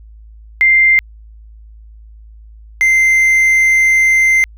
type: tone pair in turn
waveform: sine / triangle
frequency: 2093 / 2082 Hz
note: C7 / C7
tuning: 0 / -9 cents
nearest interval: unison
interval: 9 cents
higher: first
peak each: -6 dBFS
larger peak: neither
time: 0.61-0.99 / 2.81-4.44 s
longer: second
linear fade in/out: 0 ms
effects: added 54 Hz sine -35 dBFS peak until 4.57 s